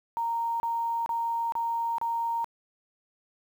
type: tone bursts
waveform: sine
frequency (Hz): 927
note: A#5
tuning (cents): -10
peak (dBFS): -26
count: 5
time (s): 0.17-2.444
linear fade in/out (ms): 0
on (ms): 430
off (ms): 31
effects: 9-bit